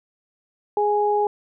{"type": "tone pair together", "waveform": "sine", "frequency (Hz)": [415.3, 830.6], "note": ["G#4", "G#5"], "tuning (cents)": [0, 0], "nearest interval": "octave", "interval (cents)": 1200, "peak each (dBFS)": -20, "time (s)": [0.77, 1.27], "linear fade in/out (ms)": 2, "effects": []}